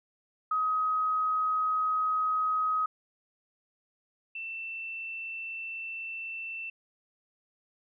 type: tone pair in turn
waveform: sine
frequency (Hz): 1263 / 2676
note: D#6 / E7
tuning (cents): +26 / +25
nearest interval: octave + minor second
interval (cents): 1299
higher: second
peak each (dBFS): -25 / -35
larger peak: first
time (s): 0.51-2.86 / 4.35-6.7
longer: neither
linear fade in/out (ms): 5
effects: none